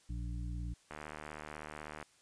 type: harmonic tone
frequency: 58.9 Hz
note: A#1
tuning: 19 cents sharp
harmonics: 1 / 2 / 3 / 5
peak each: -38 / -44 / -48 / -52 dBFS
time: 0.09-0.74 s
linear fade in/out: 10 ms
type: click train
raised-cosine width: 0.5 ms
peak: -29 dBFS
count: 86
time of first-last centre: 0.91-2.027 s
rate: 76.1 Hz
effects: white hiss -67 dBFS RMS until 2.21 s + resampled to 22050 Hz